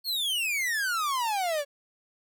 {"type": "exponential sweep", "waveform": "45% pulse", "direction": "down", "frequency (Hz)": [4429, 554.4], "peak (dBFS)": -26, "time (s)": [0.04, 1.65], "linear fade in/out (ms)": 50, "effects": []}